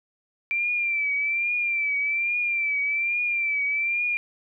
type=tone with vibrato; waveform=sine; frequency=2349 Hz; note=D7; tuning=in tune; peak=-22 dBFS; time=0.51-4.17 s; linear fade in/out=0 ms; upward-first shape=triangle; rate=1.2 Hz; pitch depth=71 cents each way; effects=none